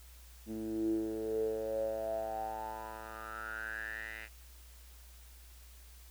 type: tone with band-pass filter sweep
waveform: 10% pulse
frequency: 110 Hz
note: A2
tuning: in tune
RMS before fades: -38 dBFS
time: 0.46-4.29 s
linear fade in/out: 50 ms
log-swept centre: 260 to 2200 Hz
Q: 9.8
effects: added 60 Hz sine -53 dBFS peak until 6.1 s + white hiss -60 dBFS RMS until 6.1 s